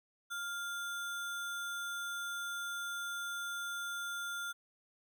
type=tone with sample-and-hold; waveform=sine; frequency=1400 Hz; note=F6; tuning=4 cents sharp; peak=-37 dBFS; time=0.3-4.53 s; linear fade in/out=20 ms; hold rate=4900 Hz; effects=none